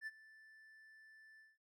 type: tone with ADSR envelope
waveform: triangle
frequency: 1760 Hz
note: A6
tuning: in tune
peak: -39 dBFS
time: 0.01-1.58 s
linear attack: 58 ms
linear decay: 34 ms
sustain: -19 dB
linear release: 190 ms
effects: none